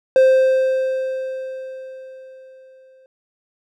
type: tone with exponential decay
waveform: triangle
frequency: 523.3 Hz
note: C5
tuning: in tune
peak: -6 dBFS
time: 0.16-3.06 s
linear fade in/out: 1 ms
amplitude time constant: 630 ms
effects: none

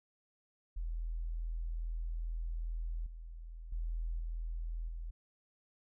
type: tone with level steps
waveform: sine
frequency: 41.2 Hz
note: E1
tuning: in tune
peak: -35 / -44 / -34 / -36 / -39 dBFS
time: 0.76-5.11 s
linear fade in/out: 10 ms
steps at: 3.06 / 3.72 / 4.19 / 4.88 s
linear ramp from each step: 5 ms
effects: none

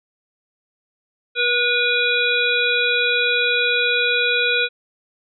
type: harmonic tone with a mistuned harmonic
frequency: 484.2 Hz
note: B4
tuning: 34 cents flat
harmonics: 1 / 3 / 5 / 7 / 8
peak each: -24 / -21 / -20 / -25 / -24 dBFS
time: 1.35-4.69 s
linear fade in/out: 50 ms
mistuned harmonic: 5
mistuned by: +24 cents
effects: none

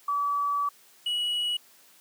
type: tone pair in turn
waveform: sine / triangle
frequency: 1147 / 2922 Hz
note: D6 / F#7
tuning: -41 / -22 cents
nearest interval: octave + major third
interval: 1619 cents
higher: second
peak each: -24 / -24 dBFS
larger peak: neither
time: 0.08-0.69 / 1.06-1.57 s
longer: first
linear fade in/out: 5 ms
effects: white hiss -57 dBFS RMS until 2 s + high-pass 200 Hz 12 dB/octave

